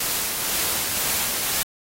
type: noise with tremolo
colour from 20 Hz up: white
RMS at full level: -23 dBFS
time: 0-1.63 s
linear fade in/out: 5 ms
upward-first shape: sine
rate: 2 Hz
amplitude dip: 25%
effects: AAC 48 kbps

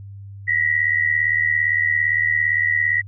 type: tone pair together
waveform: sine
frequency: 1897.9 / 1975.5 Hz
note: A#6 / B6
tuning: +31 / 0 cents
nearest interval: minor second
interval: 69 cents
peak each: -19 dBFS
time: 0.47-3.02 s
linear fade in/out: 20 ms
effects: added 99 Hz sine -34 dBFS peak until 3.07 s

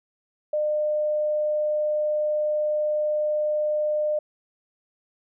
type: tone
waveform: sine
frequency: 604 Hz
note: D5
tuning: 48 cents sharp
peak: -21 dBFS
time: 0.53-4.19 s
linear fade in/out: 5 ms
effects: none

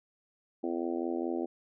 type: harmonic tone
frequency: 84.7 Hz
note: E2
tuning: 48 cents sharp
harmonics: 3 / 4 / 5 / 6 / 7 / 8 / 9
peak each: -36 / -33 / -40 / -43 / -43 / -45 / -44 dBFS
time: 0.63-1.46 s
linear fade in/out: 10 ms
effects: none

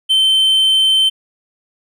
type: tone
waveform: triangle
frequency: 3094 Hz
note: G7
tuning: 23 cents flat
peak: -8 dBFS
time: 0.09-1.1 s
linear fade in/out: 20 ms
effects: none

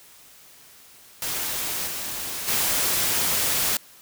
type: noise with level steps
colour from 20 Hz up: white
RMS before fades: -28 / -31 / -23 dBFS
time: 1.22-3.77 s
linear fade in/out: 2 ms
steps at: 1.86 / 2.47 s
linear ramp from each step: 20 ms
effects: white hiss -50 dBFS RMS until 4.01 s

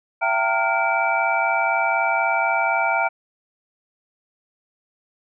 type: tone cluster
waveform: sine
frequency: 672 / 776 / 913 / 1407 / 2314 Hz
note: E5 / G5 / A#5 / F6 / D7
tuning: +33 / -18 / -36 / +12 / -26 cents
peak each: -24 dBFS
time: 0.21-3.09 s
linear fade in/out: 20 ms
effects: none

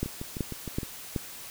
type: two click trains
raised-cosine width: 3 ms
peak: -15 / -22 dBFS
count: 4 / 6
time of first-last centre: 0.03-1.162 / 0.06-0.832 s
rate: 2.65 / 6.48 Hz
effects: white hiss -43 dBFS RMS until 1.5 s

